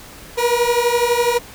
30% pulse beating tone pair, 473.4 / 485.4 Hz, A#4 / B4, +27 / -30 cents, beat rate 12 Hz, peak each -15 dBFS, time 0.37-1.39 s, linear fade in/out 20 ms, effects pink hiss -39 dBFS RMS until 1.54 s

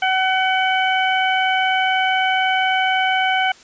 harmonic tone, 754 Hz, F#5, 32 cents sharp, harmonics 1 / 2 / 3 / 4, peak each -18 / -21 / -23 / -24 dBFS, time 0.02-3.52 s, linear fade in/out 5 ms, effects white hiss -46 dBFS RMS until 3.63 s + resampled to 16000 Hz

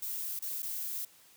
violet noise with dropouts, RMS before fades -37 dBFS, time 0.02-1.05 s, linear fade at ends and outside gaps 5 ms, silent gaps 0.392-0.422 / 0.622-0.628 s, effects white hiss -60 dBFS RMS until 1.36 s + high-pass 80 Hz 12 dB/octave

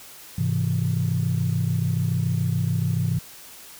sine chord, Ab augmented, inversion none, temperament equal, 103.83 / 130.81 / 164.81 Hz, Ab2 / C3 / E3, 0 / 0 / 0 cents, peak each -24 dBFS, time 0.38-3.19 s, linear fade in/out 5 ms, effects tanh soft clip ceiling -13 dBFS + white hiss -44 dBFS RMS until 3.79 s

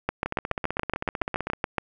two click trains, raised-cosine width 0.5 ms, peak -9 / -13 dBFS, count 13 / 21, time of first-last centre 0.09-1.783 / 0.26-1.534 s, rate 7.09 / 15.7 Hz, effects none

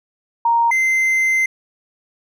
sine / triangle tone pair in turn, 932 / 2074 Hz, A#5 / C7, -1 / -16 cents, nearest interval octave + major second, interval 1385 cents, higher second, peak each -12 dBFS, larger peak neither, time 0.45-0.71 / 0.71-1.46 s, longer second, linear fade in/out 5 ms, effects none

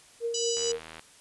sine tone with tremolo, 466.2 Hz, A#4, in tune, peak -26 dBFS, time 0.2-0.8 s, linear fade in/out 50 ms, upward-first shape triangle, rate 4.5 Hz, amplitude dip 60%
harmonic tone, 984 Hz, B5, 7 cents flat, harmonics 3 / 4 / 5 / 6 / 7 / 8, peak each -36 / -40 / -35 / -35 / -35 / -39 dBFS, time 0.34-0.72 s, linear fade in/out 5 ms
click train, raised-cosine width 0.3 ms, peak -26 dBFS, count 35, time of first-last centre 0.57-0.994 s, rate 80.1 Hz
effects white hiss -55 dBFS RMS until 1.2 s + resampled to 24000 Hz

